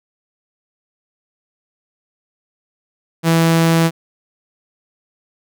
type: tone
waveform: sawtooth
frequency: 164.81 Hz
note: E3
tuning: in tune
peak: -7 dBFS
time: 3.23-3.91 s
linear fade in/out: 50 ms
effects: none